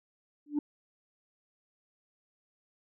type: tone with exponential growth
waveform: sine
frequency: 293.7 Hz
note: D4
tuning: in tune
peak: -21 dBFS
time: 0.46-0.59 s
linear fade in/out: 5 ms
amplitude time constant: 27 ms
effects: tanh soft clip ceiling -23 dBFS